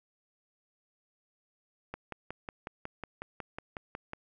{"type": "click train", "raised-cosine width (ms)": 0.5, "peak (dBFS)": -23, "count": 13, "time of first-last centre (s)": [1.94, 4.134], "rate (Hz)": 5.47, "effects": []}